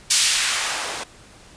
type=noise with band-pass filter sweep; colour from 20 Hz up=blue; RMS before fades=-21 dBFS; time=0.1-1.04 s; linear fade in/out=10 ms; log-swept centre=4300 to 420 Hz; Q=0.79; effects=pink hiss -47 dBFS RMS until 1.56 s + resampled to 22050 Hz